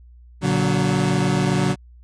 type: chord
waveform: 30% pulse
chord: Bb augmented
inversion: none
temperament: equal with one note detuned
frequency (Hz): 116.54 / 143.56 / 185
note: Bb2 / D3 / F#3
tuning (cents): 0 / -39 / 0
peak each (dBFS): -23 / -18 / -18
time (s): 0.41-1.76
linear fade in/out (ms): 50
effects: added 60 Hz sine -43 dBFS peak until 2.03 s + resampled to 22050 Hz